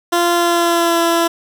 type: tone with pitch glide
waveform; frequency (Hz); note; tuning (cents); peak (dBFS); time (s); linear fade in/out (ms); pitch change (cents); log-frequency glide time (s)
15% pulse; 345.7 to 336.6; F4 to E4; -18 to +36; -6; 0.12-1.28; 10; -46; 0.34-1.01
effects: none

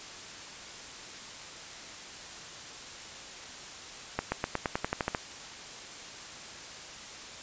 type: accelerating click train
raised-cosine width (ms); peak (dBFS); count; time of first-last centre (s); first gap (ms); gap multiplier
0.5; -13; 11; 4.19-5.148; 130; 0.93
effects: white hiss -44 dBFS RMS until 7.42 s + resampled to 16000 Hz

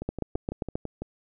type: two click trains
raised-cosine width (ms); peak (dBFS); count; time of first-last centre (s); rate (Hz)
2; -20 / -15; 7 / 6; 0.02-1.02 / 0.09-0.755; 6 / 7.52
effects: none

